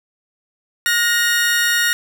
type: tone pair together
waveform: sawtooth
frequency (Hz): 1436.1 / 1864.7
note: F6 / A#6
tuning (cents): +48 / 0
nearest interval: perfect fourth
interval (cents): 452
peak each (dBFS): -15 / -13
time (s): 0.86-1.93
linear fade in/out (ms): 0
effects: none